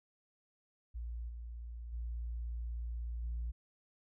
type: tone with level steps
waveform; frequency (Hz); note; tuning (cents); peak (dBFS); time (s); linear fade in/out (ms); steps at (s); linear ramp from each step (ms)
sine; 58.27; A#1; 0; -38 / -42 / -36 / -34; 0.94-3.52; 20; 1.28 / 1.92 / 3.22; 20
effects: tanh soft clip ceiling -33 dBFS